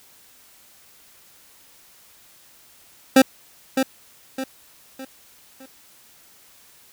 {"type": "tone with echo", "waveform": "25% pulse", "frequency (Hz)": 264.5, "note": "C4", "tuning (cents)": 19, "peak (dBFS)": -5, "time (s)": [3.16, 3.22], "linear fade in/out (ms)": 5, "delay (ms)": 610, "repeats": 4, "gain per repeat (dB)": -8, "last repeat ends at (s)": 5.66, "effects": ["white hiss -52 dBFS RMS until 6.92 s"]}